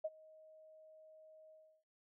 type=tone with ADSR envelope; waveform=sine; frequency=628 Hz; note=D#5; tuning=16 cents sharp; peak=-34 dBFS; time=0.04-1.84 s; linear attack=10 ms; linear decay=39 ms; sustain=-24 dB; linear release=330 ms; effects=none